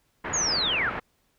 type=low-pass noise; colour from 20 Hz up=white; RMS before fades=-33 dBFS; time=0.24-1 s; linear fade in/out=10 ms; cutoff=1900 Hz; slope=24 dB/octave
type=linear sweep; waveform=sine; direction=down; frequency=6860 to 1244.5 Hz; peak=-23 dBFS; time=0.33-0.9 s; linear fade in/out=10 ms
effects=pink hiss -69 dBFS RMS until 1.38 s